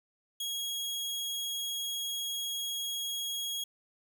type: tone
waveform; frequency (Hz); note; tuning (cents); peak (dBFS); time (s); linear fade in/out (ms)
sawtooth; 3304; G#7; -10; -30; 0.4-3.64; 5
effects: none